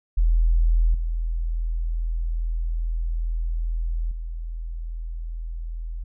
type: tone with level steps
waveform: sine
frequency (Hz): 41.2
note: E1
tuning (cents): 0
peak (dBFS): -15 / -22 / -28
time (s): 0.17-6.04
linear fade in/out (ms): 10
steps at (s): 0.94 / 4.11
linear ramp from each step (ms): 5
effects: none